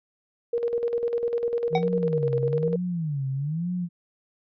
sine tone with tremolo, 472.1 Hz, A#4, 22 cents sharp, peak -21 dBFS, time 0.53-2.76 s, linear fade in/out 5 ms, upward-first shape square, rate 10 Hz, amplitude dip 55%
sine tone with vibrato, 155.1 Hz, D#3, 5 cents flat, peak -25 dBFS, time 1.7-3.89 s, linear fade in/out 50 ms, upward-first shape sine, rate 1.1 Hz, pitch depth 260 cents each way
square tone with exponential decay, 753 Hz, F#5, 30 cents sharp, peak -19 dBFS, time 1.75-1.87 s, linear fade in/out 2 ms, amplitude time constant 24 ms
effects resampled to 11025 Hz

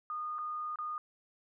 sine tone with dropouts, 1226 Hz, D#6, 26 cents flat, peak -35 dBFS, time 0.1-0.98 s, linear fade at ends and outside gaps 1 ms, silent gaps 0.384-0.388 / 0.758-0.787 s, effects none

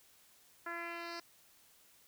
10% pulse tone with low-pass filter sweep, 340.2 Hz, F4, 45 cents flat, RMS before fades -43 dBFS, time 0.66-1.2 s, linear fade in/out 5 ms, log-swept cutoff 1600 to 5100 Hz, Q 2.8, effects white hiss -65 dBFS RMS until 2.07 s

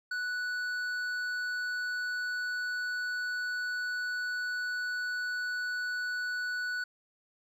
sine tone with hard clipping, 1480 Hz, F#6, in tune, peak -33 dBFS, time 0.11-6.84 s, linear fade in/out 5 ms, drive 7 dB, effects none

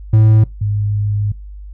triangle / sine tone pair in turn, 109.1 / 103.43 Hz, A2 / G#2, -14 / -7 cents, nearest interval minor second, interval 93 cents, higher first, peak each -4 / -14 dBFS, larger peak first, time 0.13-0.44 / 0.61-1.32 s, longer second, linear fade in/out 5 ms, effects noise-tail reverb RT60 0.2 s tail -23 dB re dry + added 50 Hz sine -29 dBFS peak until 1.73 s

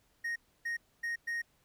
triangle tone bursts at uneven times, 1864.7 Hz, A#6, in tune, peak -31 dBFS, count 4, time 0.24-0.36 / 0.65-0.77 / 1.03-1.16 / 1.27-1.42 s, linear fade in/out 10 ms, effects pink hiss -71 dBFS RMS until 1.64 s

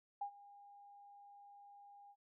sine tone with ADSR envelope, 810 Hz, G#5, 43 cents flat, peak -37 dBFS, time 0.21-2.16 s, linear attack 7 ms, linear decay 85 ms, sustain -20 dB, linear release 57 ms, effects none

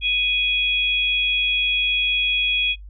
sine tone pair together, 2489 / 3328 Hz, D#7 / G#7, 0 / +3 cents, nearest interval perfect fourth, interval 503 cents, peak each -20 / -21 dBFS, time 0.01-2.76 s, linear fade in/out 50 ms, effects noise-tail reverb RT60 0.1 s tail -20 dB re dry + added 50 Hz sine -36 dBFS peak until 2.89 s

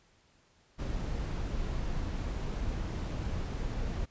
brown noise, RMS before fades -34 dBFS, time 0.78-4.06 s, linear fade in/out 20 ms, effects pink hiss -66 dBFS RMS until 4.1 s + resampled to 16000 Hz

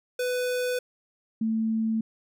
square / sine tone pair in turn, 498 / 222.3 Hz, B4 / A3, +14 / +18 cents, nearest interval octave + major second, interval 1396 cents, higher first, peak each -26 / -23 dBFS, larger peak second, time 0.19-0.79 / 1.41-2.01 s, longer neither, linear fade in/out 5 ms, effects none

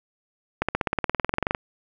accelerating click train, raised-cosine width 0.5 ms, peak -7 dBFS, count 19, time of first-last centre 0.62-1.549 s, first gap 66 ms, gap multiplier 0.97, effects none

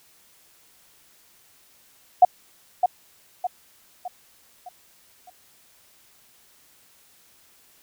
sine tone with echo, 725 Hz, F#5, 35 cents flat, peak -7 dBFS, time 2.22-2.25 s, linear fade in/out 5 ms, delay 610 ms, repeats 5, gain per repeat -7 dB, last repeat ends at 5.3 s, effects white hiss -57 dBFS RMS until 7.82 s

